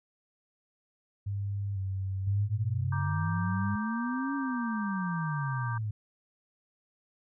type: tone with vibrato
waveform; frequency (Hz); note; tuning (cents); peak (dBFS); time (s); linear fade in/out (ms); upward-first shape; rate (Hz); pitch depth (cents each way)
sine; 98; G2; 0; -30; 1.26-3.76; 10; square; 1; 38
type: exponential two-way sweep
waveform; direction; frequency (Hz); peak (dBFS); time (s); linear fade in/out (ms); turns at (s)
sine; up then down; 96.8 to 282.1 to 103.2; -30; 2.27-5.91; 5; 4.35
type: chord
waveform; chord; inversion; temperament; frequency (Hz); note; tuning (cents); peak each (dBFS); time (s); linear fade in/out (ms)
sine; G minor; first; just; 940.8 / 1176 / 1568; Bb5 / D6 / G6; +16 / +2 / 0; -39; 2.92-5.78; 5
effects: none